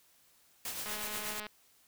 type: noise with tremolo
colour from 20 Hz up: white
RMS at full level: -38 dBFS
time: 0.65-1.4 s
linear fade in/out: 2 ms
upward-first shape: sine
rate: 8.3 Hz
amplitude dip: 45%
type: click train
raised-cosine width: 0.3 ms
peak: -27 dBFS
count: 129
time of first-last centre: 0.86-1.467 s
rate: 211 Hz
effects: white hiss -66 dBFS RMS until 1.87 s